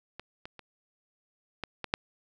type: clicks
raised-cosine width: 0.3 ms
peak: -24 / -25 / -29 / -18 / -18 / -9 dBFS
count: 6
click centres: 0.196 / 0.455 / 0.593 / 1.637 / 1.843 / 1.939 s
effects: none